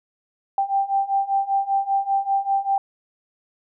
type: beating tone pair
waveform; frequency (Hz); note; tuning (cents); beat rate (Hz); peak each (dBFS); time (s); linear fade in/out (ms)
sine; 784 / 789.1; G5 / G5; 0 / +11; 5.1; -23 / -21; 0.58-2.78; 2
effects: none